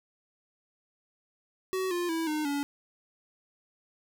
square tone with pitch steps, 375.9 / 350.7 / 327.2 / 305.3 / 284.9 Hz, F#4 / F4 / E4 / D#4 / C#4, +27 / +7 / -13 / -33 / +48 cents, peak -29 dBFS, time 1.73-2.63 s, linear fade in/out 0 ms, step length 180 ms, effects none

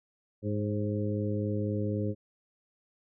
harmonic tone with a mistuned harmonic, 103.9 Hz, G#2, 1 cent sharp, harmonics 1 / 2 / 3 / 4 / 5, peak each -31 / -34 / -36 / -37 / -38 dBFS, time 0.42-2.15 s, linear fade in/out 50 ms, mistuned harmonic 5, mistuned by +26 cents, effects none

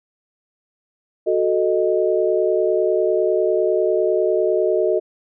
sine chord, D# diminished, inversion first, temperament equal, 370 / 440 / 622.3 Hz, F#4 / A4 / D#5, 0 / 0 / 0 cents, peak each -19 / -20 / -20 dBFS, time 1.26-5 s, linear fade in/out 20 ms, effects none

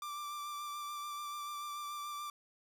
45% pulse tone with vibrato, 1177 Hz, D6, 3 cents sharp, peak -40 dBFS, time 0.02-2.3 s, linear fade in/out 2 ms, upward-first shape sine, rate 6.9 Hz, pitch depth 18 cents each way, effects none

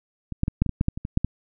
clicks, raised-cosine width 5 ms, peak -18 / -9 / -11 / -6 / -14 / -14 / -8 / -8 / -19 / -17 / -6 / -10 dBFS, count 12, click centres 0.323 / 0.434 / 0.481 / 0.62 / 0.663 / 0.693 / 0.811 / 0.884 / 0.975 / 1.051 / 1.174 / 1.246 s, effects none

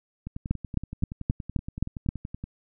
two click trains, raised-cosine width 5 ms, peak -22 / -11 dBFS, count 24 / 7, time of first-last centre 0.27-2.44 / 0.51-2.089 s, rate 10.6 / 3.8 Hz, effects none

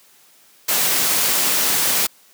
white noise, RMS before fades -18 dBFS, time 0.68-2.07 s, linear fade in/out 10 ms, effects white hiss -52 dBFS RMS until 2.33 s + high-pass 150 Hz 12 dB/octave

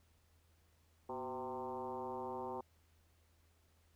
sine tone with frequency modulation, 644 Hz, E5, 41 cents flat, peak -40 dBFS, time 1.09-2.61 s, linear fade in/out 5 ms, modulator 134 Hz, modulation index 2.8, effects added 81 Hz sine -70 dBFS peak until 3.95 s + pink hiss -75 dBFS RMS until 3.95 s

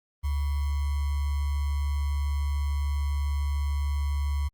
sine tone with sample-and-hold, 71.5 Hz, D2, 46 cents flat, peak -24 dBFS, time 0.23-4.49 s, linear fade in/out 20 ms, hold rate 1050 Hz, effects Opus 24 kbps

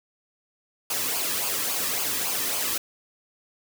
white noise with flanger, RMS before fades -27 dBFS, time 0.9-2.78 s, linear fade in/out 5 ms, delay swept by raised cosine 0.52 to 1.41 ms, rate 3.6 Hz, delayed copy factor -0.6, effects none

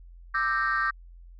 sine tone cluster, 1180 / 1309 / 1569 / 1850 Hz, D6 / E6 / G6 / A#6, +8 / -13 / +1 / -14 cents, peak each -27 / -30 / -26 / -29 dBFS, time 0.34-0.91 s, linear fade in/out 10 ms, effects tanh soft clip ceiling -18 dBFS + added 43 Hz sine -45 dBFS peak until 1.39 s

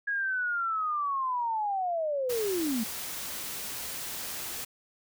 sine linear sweep, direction down, 1661.2 to 210 Hz, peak -27 dBFS, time 0.07-2.84 s, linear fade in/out 10 ms
white noise, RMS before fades -37 dBFS, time 2.29-4.65 s, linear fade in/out 10 ms
effects none

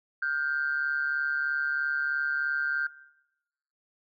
sine tone pair together, 1418.9 / 1562 Hz, F6 / G6, +27 / -7 cents, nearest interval major second, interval 166 cents, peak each -29 / -28 dBFS, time 0.22-2.87 s, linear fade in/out 5 ms, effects noise-tail reverb RT60 0.9 s tail -19 dB re dry + tanh soft clip ceiling -19 dBFS

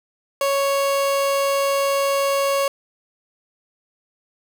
30% pulse tone, 554.4 Hz, C#5, in tune, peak -15 dBFS, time 0.41-2.68 s, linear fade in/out 2 ms, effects none

